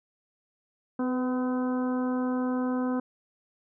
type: harmonic tone with a mistuned harmonic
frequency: 253.7 Hz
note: B3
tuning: 47 cents sharp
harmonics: 1 / 2 / 3 / 4 / 5 / 6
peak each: -26 / -34 / -40 / -39 / -42 / -45 dBFS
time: 0.99-3 s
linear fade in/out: 5 ms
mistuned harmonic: 2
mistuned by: -20 cents
effects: none